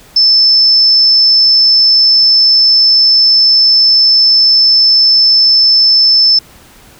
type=tone; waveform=sine; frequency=5274 Hz; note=E8; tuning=in tune; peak=-4 dBFS; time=0.16-6.39 s; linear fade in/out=5 ms; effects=pink hiss -40 dBFS RMS until 6.99 s